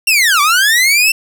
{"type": "linear two-way sweep", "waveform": "sawtooth", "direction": "down then up", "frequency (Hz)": [2794, 1124, 2703], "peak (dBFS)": -5, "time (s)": [0.07, 1.12], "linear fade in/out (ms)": 5, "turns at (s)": 0.41, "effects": []}